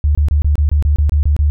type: tone bursts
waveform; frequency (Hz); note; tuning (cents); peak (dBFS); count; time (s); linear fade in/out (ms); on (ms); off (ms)
sine; 73.6; D2; +4; -9; 11; 0.04-1.5; 0; 110; 25
effects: none